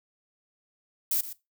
violet noise with echo, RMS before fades -26 dBFS, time 1.11-1.21 s, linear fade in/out 5 ms, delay 120 ms, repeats 1, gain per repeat -13 dB, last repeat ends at 1.33 s, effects noise-tail reverb RT60 0.2 s tail -17 dB re dry

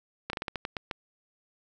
slowing click train, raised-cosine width 0.3 ms, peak -16 dBFS, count 9, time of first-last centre 0.3-0.912 s, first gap 32 ms, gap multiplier 1.24, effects none

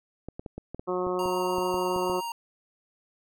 clicks, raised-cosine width 2 ms, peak -23 dBFS, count 12, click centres 0.286 / 0.395 / 0.462 / 0.58 / 0.746 / 0.795 / 1.068 / 1.258 / 1.583 / 1.743 / 1.962 / 2.098 s
harmonic tone, 181.6 Hz, F#3, 32 cents flat, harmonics 1 / 2 / 3 / 4 / 5 / 6 / 7, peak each -38 / -28 / -33 / -37 / -39 / -35 / -40 dBFS, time 0.87-2.21 s, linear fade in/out 20 ms
square tone with vibrato, 932.3 Hz, A#5, in tune, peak -32 dBFS, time 1.19-2.32 s, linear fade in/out 2 ms, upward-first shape sine, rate 6.9 Hz, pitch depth 9 cents each way
effects none

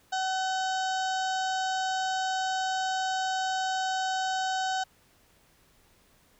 harmonic tone with a mistuned harmonic, 756 Hz, F#5, 37 cents sharp, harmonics 1 / 2 / 4 / 5 / 6 / 7 / 8 / 9 / 10, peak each -28 / -34 / -40 / -42 / -44 / -45 / -46 / -47 / -48 dBFS, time 0.12-4.84 s, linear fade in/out 10 ms, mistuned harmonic 6, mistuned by -29 cents, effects pink hiss -63 dBFS RMS until 6.39 s

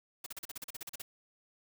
white noise bursts, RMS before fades -42 dBFS, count 13, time 0.24-1.02 s, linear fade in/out 5 ms, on 24 ms, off 39 ms, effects none

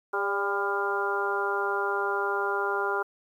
harmonic tone with a mistuned harmonic, 200.3 Hz, G3, 38 cents sharp, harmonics 2 / 3 / 4 / 5 / 6 / 7, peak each -30 / -38 / -33 / -33 / -35 / -30 dBFS, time 0.13-3.03 s, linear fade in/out 10 ms, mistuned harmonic 3, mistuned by -46 cents, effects 10-bit

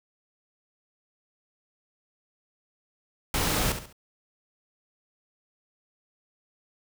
pink noise with echo, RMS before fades -26 dBFS, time 3.34-3.72 s, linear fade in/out 2 ms, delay 69 ms, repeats 3, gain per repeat -9 dB, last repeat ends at 3.927 s, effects none

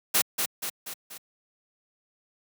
white noise with echo, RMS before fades -22 dBFS, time 0.14-0.22 s, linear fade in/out 10 ms, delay 240 ms, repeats 4, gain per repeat -5 dB, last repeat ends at 1.18 s, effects high-pass 150 Hz 12 dB/octave

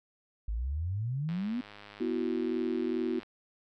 sine exponential sweep, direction up, 50.5 to 256.2 Hz, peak -30 dBFS, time 0.48-1.61 s, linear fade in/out 5 ms
click train, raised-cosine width 0.3 ms, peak -32 dBFS, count 201, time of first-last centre 1.29-3.232 s, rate 103 Hz
sine chord, B suspended fourth, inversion none, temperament equal with one note detuned, 246.9 / 329.6 / 371.9 Hz, B3 / E4 / F#4, 0 / 0 / +9 cents, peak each -33 dBFS, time 2-3.2 s, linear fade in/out 10 ms
effects none

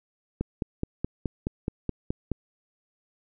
click train, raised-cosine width 3 ms, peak -14 dBFS, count 10, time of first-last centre 0.41-2.317 s, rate 4.72 Hz, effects none

